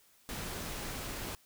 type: noise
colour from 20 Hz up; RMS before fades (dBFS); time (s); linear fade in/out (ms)
pink; -40; 0.29-1.35; 0
effects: white hiss -65 dBFS RMS until 1.45 s

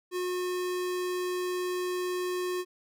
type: tone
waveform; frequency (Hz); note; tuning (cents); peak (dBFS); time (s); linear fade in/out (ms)
square; 361.8; F#4; -39; -30; 0.11-2.65; 50
effects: none

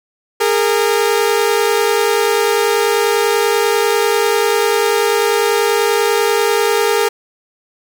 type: tone pair together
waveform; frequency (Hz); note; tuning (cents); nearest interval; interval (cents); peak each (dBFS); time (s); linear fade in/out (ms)
sawtooth; 410 / 460.2; G#4 / A#4; -22 / -22; major second; 200; -11; 0.4-7.09; 10
effects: none

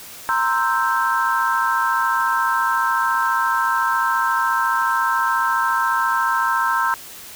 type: chord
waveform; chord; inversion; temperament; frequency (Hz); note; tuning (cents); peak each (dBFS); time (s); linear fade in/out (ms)
sine; C dominant seventh; third; equal; 932.3 / 1046.5 / 1318.5 / 1568; Bb5 / C6 / E6 / G6; 0 / 0 / 0 / 0; -22; 0.29-6.94; 0
effects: white hiss -38 dBFS RMS until 7.35 s

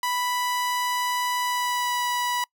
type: tone with pitch glide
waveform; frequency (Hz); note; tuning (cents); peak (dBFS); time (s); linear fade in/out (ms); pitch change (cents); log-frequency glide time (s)
sawtooth; 987.8 to 979.8; B5 to B5; 0 to -14; -20; 0.03-2.44; 2; -14; 1.42-2.05
effects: noise-tail reverb RT60 0.1 s tail -26 dB re dry

